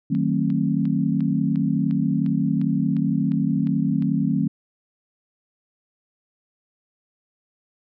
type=chord; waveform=sine; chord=D# diminished seventh; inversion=none; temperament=just; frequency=155.56 / 186.68 / 224 / 268.8 Hz; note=D#3 / F#3 / A3 / C4; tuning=0 / +16 / +31 / +47 cents; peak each=-24 dBFS; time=0.1-4.48 s; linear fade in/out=10 ms
type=click train; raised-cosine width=0.3 ms; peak=-28 dBFS; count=12; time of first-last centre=0.15-4.023 s; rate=2.84 Hz
effects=none